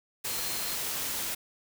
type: tone in noise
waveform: sine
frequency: 4174 Hz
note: C8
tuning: 5 cents flat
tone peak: -41 dBFS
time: 0.28-0.76 s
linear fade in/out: 10 ms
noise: white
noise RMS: -33 dBFS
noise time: 0.24-1.35 s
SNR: -11 dB
effects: none